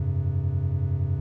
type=chord; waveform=triangle; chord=F suspended second; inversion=none; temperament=equal with one note detuned; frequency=87.31 / 98 / 133.95 Hz; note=F2 / G2 / C3; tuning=0 / 0 / +41 cents; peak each=-25 dBFS; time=0-1.2 s; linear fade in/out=5 ms; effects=none